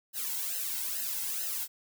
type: noise with flanger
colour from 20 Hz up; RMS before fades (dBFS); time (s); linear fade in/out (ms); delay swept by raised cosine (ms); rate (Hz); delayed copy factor
blue; -34; 0.13-1.68; 50; 0.86 to 1.72; 2.3; -0.85
effects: none